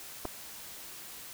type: clicks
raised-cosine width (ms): 1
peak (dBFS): -25 / -20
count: 2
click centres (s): 0.251 / 0.254
effects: white hiss -46 dBFS RMS until 1.33 s